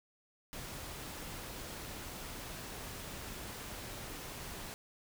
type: noise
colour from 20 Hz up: pink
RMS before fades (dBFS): -45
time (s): 0.53-4.74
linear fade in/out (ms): 0
effects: none